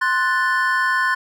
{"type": "chord", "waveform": "triangle", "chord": "F# diminished", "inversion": "second", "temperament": "equal", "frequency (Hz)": [1046.5, 1480, 1760], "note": ["C6", "F#6", "A6"], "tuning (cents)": [0, 0, 0], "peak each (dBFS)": -19, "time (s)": [0.01, 1.15], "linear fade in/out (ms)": 10, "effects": []}